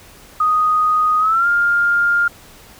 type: tone with pitch glide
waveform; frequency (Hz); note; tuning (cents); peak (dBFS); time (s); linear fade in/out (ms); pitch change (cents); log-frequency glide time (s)
sine; 1244.5 to 1405; D#6 to F6; 0 to +10; -12; 0.4-2.28; 5; +210; 1.19-1.47
effects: pink hiss -43 dBFS RMS until 2.79 s